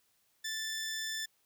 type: tone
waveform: 15% pulse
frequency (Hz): 1762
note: A6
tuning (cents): +2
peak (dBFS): -29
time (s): 0.44-1.26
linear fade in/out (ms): 10
effects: white hiss -73 dBFS RMS until 1.45 s